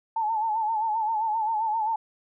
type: tone with vibrato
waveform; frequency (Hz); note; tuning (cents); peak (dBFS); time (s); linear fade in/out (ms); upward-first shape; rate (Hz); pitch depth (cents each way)
sine; 878; A5; -4; -23; 0.16-1.96; 5; sine; 7.6; 73
effects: none